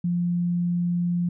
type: tone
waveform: sine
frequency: 174.61 Hz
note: F3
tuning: in tune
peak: -21 dBFS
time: 0.04-1.29 s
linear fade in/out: 5 ms
effects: none